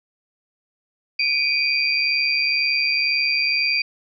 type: tone cluster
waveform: sine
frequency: 2315 / 2457 / 4714 Hz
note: D7 / D#7 / D8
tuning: -25 / -22 / +6 cents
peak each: -24 / -21 / -22 dBFS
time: 1.19-3.82 s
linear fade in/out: 5 ms
effects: none